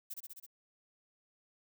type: noise with echo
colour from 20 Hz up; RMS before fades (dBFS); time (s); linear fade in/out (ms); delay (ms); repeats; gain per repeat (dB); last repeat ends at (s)
violet; -42; 0.1-0.14; 10; 65; 5; -2; 0.465
effects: none